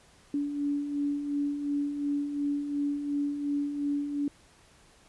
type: beating tone pair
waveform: sine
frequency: 285 / 287.8 Hz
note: C#4 / D4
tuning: +48 / -35 cents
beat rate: 2.8 Hz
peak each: -37 / -28 dBFS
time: 0.34-4.28 s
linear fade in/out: 2 ms
effects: pink hiss -59 dBFS RMS until 5.08 s + resampled to 24000 Hz